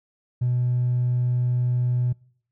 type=tone with hard clipping; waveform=sine; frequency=123.47 Hz; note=B2; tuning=in tune; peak=-20 dBFS; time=0.41-2.13 s; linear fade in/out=10 ms; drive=1 dB; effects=noise-tail reverb RT60 0.6 s tail -25 dB re dry